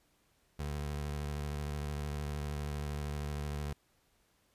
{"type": "tone with vibrato", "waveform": "25% pulse", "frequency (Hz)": 73.42, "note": "D2", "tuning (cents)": 0, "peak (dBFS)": -32, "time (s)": [0.59, 3.73], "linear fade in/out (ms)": 5, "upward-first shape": "sine", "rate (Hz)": 13, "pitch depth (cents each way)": 39, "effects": ["pink hiss -72 dBFS RMS until 4.54 s", "resampled to 32000 Hz"]}